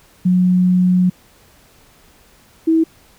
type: tone pair in turn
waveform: sine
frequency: 181.7 / 323.8 Hz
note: F#3 / E4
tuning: -31 / -31 cents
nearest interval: minor seventh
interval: 1000 cents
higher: second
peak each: -10 dBFS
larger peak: neither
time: 0.25-1.1 / 2.67-2.84 s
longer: first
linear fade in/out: 10 ms
effects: pink hiss -50 dBFS RMS until 3.18 s